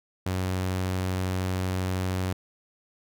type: tone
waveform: sawtooth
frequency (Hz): 92.8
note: F#2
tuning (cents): +6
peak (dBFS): -22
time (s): 0.26-2.33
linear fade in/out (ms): 5
effects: none